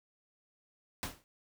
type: noise with exponential decay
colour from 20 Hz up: pink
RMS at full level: -34 dBFS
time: 1.03-1.24 s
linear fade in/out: 0 ms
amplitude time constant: 44 ms
effects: none